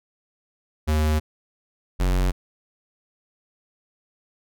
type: tone pair in turn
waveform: square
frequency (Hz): 77 / 45.78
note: D#2 / F#1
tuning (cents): -17 / -18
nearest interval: major sixth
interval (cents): 901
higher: first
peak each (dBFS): -19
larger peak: neither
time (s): 0.87-1.2 / 1.99-2.32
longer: neither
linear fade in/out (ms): 20
effects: none

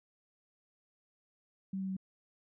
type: tone with pitch steps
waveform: sine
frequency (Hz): 192.3 / 190.97 / 189.65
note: G3 / G3 / F#3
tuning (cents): -33 / -45 / +43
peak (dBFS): -34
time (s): 1.73-1.967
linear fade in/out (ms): 5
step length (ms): 79
effects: none

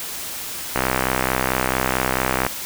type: click train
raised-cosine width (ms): 0.5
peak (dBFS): -3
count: 111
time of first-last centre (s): 0.76-2.465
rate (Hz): 64.5
effects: white hiss -30 dBFS RMS until 2.65 s

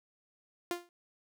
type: tone with exponential decay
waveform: sawtooth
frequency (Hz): 349.2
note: F4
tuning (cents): 0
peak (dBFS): -25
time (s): 0.71-0.89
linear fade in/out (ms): 1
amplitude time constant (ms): 39
effects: none

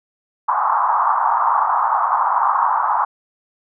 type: band-pass noise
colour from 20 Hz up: pink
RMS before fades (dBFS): -17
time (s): 0.48-3.05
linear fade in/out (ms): 10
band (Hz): 840 to 1200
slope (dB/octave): 48
effects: none

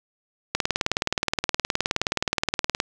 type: click train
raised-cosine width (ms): 0.2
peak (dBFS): -4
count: 44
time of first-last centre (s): 0.55-2.801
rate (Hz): 19.1
effects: none

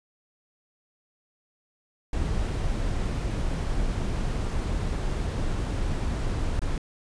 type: noise with dropouts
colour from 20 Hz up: brown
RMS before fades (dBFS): -27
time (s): 2.13-6.78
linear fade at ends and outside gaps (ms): 2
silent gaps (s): 6.594-6.617
effects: resampled to 22050 Hz

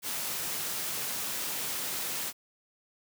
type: high-pass noise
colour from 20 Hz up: white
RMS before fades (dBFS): -34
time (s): 0.02-2.33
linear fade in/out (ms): 50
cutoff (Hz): 100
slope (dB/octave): 24
effects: none

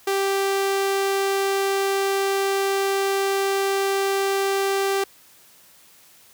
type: tone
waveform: sawtooth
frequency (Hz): 392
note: G4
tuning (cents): 0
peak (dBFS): -16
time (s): 0.07-5.04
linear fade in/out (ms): 5
effects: white hiss -52 dBFS RMS until 6.33 s + high-pass 60 Hz 12 dB/octave

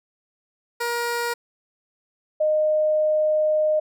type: tone pair in turn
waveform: 15% pulse / sine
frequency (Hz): 474 / 615.3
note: A#4 / D#5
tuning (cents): +29 / -19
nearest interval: perfect fourth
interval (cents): 452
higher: second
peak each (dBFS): -17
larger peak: neither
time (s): 0.8-1.34 / 2.4-3.8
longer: second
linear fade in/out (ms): 10
effects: none

